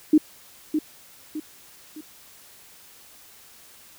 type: tone with echo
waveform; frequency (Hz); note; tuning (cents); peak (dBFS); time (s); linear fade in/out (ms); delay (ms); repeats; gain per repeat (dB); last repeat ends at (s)
sine; 306.8; D#4; -24; -11; 0.13-0.18; 5; 610; 3; -8; 2.01
effects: white hiss -50 dBFS RMS until 3.98 s